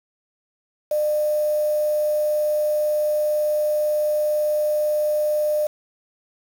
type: tone with quantisation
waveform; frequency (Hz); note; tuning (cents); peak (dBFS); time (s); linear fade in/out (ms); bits
sine; 603; D5; +46; -18; 0.91-5.67; 5; 6
effects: none